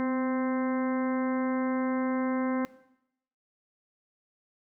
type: harmonic tone with a mistuned harmonic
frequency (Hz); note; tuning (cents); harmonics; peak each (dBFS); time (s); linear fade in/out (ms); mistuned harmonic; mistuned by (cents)
260.4; C4; -8; 1 / 2 / 3 / 4 / 5 / 6 / 7 / 8; -27 / -35 / -41 / -38 / -45 / -44 / -46 / -45; 0-2.65; 0; 1; -30
effects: noise-tail reverb RT60 0.8 s tail -17 dB re dry